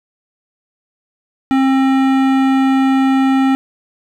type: tone with hard clipping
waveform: sine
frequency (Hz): 266.8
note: C4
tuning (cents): +34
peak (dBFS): -12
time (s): 1.51-3.55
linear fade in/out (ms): 0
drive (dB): 16
effects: none